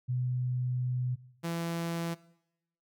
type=tone pair in turn; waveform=sine / sawtooth; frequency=125.4 / 168.07 Hz; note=B2 / E3; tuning=+27 / +34 cents; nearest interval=perfect fourth; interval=507 cents; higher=second; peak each=-28 dBFS; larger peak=neither; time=0.08-1.16 / 1.43-2.15 s; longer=first; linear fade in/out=20 ms; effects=noise-tail reverb RT60 0.8 s tail -20 dB re dry